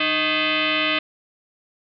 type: tone with frequency modulation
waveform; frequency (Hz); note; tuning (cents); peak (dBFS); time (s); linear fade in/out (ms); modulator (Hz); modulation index
sine; 305.2; D#4; -33; -18; 0-0.99; 5; 466; 6.9
effects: none